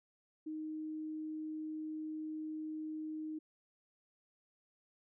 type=tone; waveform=sine; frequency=311.1 Hz; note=D#4; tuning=in tune; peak=-39 dBFS; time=0.46-3.39 s; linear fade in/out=10 ms; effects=none